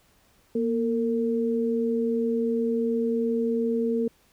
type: tone pair together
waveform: sine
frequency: 235.5 / 455.7 Hz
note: A#3 / A#4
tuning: +18 / -39 cents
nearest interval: major seventh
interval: 1143 cents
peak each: -25 dBFS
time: 0.55-4.08 s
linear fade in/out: 5 ms
effects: pink hiss -62 dBFS RMS until 4.32 s